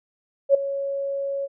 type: tone with ADSR envelope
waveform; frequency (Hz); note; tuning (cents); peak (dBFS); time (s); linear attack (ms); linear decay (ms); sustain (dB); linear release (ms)
sine; 554.4; C#5; 0; -9; 0.49-1.48; 55; 7; -15; 37
effects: none